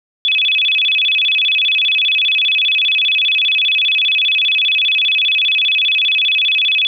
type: tone with vibrato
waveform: sine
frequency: 2960 Hz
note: F#7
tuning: in tune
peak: -11 dBFS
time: 0.25-6.87 s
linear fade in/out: 0 ms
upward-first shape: square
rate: 15 Hz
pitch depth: 260 cents each way
effects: none